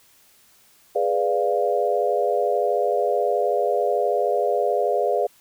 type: chord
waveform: sine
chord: G# diminished seventh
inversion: none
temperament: equal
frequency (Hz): 415.3 / 493.9 / 587.3 / 698.5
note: G#4 / B4 / D5 / F5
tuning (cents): 0 / 0 / 0 / 0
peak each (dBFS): -24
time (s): 0.95-5.27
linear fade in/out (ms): 10
effects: white hiss -56 dBFS RMS until 5.4 s